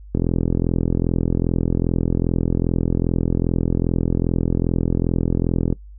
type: click train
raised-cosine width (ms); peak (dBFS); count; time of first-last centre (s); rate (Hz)
3; -6; 238; 0.15-5.726; 42.5
effects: noise-tail reverb RT60 0.1 s tail -21 dB re dry + added 50 Hz sine -37 dBFS peak until 5.98 s